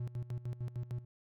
triangle tone with tremolo, 121.3 Hz, B2, 31 cents flat, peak -33 dBFS, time 0-1.05 s, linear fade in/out 5 ms, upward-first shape square, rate 6.6 Hz, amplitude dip 80%, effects none

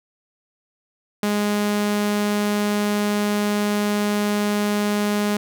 sawtooth tone, 207.1 Hz, G#3, 5 cents flat, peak -15 dBFS, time 1.23-5.37 s, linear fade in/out 2 ms, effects none

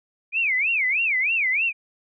sine tone with vibrato, 2349 Hz, D7, in tune, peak -19 dBFS, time 0.32-1.73 s, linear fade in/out 50 ms, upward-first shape sine, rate 3.2 Hz, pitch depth 280 cents each way, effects none

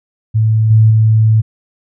sine tone with level steps, 110 Hz, A2, in tune, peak -8 / -4 / -6 dBFS, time 0.34-1.42 s, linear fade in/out 20 ms, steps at 0.7 / 0.9 s, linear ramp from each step 10 ms, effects none

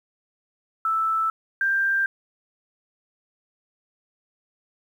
sine tone pair in turn, 1318.5 / 1583.7 Hz, E6 / G6, 0 / +17 cents, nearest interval minor third, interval 317 cents, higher second, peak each -20 / -19 dBFS, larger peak second, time 0.85-1.3 / 1.61-2.06 s, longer neither, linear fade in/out 2 ms, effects 9-bit

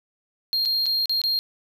triangle tone with dropouts, 4218 Hz, C8, 13 cents sharp, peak -19 dBFS, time 0.53-1.39 s, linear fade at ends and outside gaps 0 ms, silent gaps 0.652-0.657 / 0.858-0.864 / 1.057-1.095 / 1.216-1.238 s, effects none

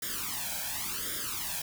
white noise with flanger, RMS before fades -35 dBFS, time 0.02-1.62 s, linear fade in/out 5 ms, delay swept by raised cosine 0.57 to 1.28 ms, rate 0.91 Hz, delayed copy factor +1, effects none

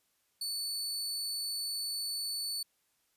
sawtooth tone, 4474 Hz, C#8, 15 cents sharp, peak -31 dBFS, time 0.41-2.63 s, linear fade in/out 5 ms, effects white hiss -75 dBFS RMS until 3.16 s + resampled to 32000 Hz

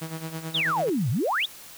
sawtooth tone with tremolo, 161.2 Hz, E3, 38 cents flat, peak -26 dBFS, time 0.01-0.9 s, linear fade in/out 10 ms, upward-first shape sine, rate 9.2 Hz, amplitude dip 70%
sine exponential two-way sweep, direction down then up, 3900 to 105.4 to 3900 Hz, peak -22 dBFS, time 0.54-1.46 s, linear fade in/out 10 ms, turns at 1.1 s
effects white hiss -45 dBFS RMS until 1.77 s

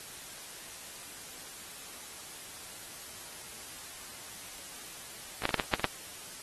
clicks, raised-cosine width 0.3 ms, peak -20 / -10 / -14 / -10 / -11 / -29 / -8 / -19 / -9 dBFS, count 9, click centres 5.421 / 5.454 / 5.492 / 5.543 / 5.598 / 5.638 / 5.738 / 5.796 / 5.843 s, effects white hiss -46 dBFS RMS until 6.42 s + AAC 32 kbps

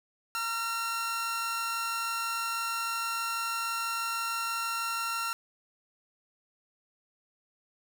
sawtooth tone pair together, 926 / 1365.9 Hz, A#5 / F6, -12 / -39 cents, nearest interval perfect fifth, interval 673 cents, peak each -36 / -27 dBFS, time 0.35-5.33 s, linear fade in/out 0 ms, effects none

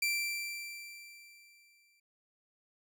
sawtooth tone with exponential decay, 2349 Hz, D7, in tune, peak -25 dBFS, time 0.02-2 s, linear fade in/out 5 ms, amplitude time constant 430 ms, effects none

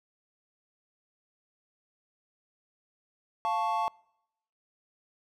triangle chord, F augmented, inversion none, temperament equal, 698.5 / 880 / 1108.7 Hz, F5 / A5 / C#6, 0 / 0 / 0 cents, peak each -31 / -27 / -30 dBFS, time 3.45-3.88 s, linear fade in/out 0 ms, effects noise-tail reverb RT60 0.8 s tail -26 dB re dry

